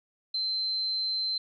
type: tone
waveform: sine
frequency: 4100 Hz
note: C8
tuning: 36 cents flat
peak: -27 dBFS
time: 0.34-1.38 s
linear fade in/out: 5 ms
effects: none